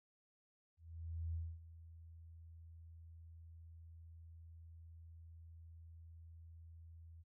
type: tone with ADSR envelope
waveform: sine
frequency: 82.41 Hz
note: E2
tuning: in tune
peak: -38 dBFS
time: 0.77-7.24 s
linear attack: 570 ms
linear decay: 250 ms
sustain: -16 dB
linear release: 33 ms
effects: none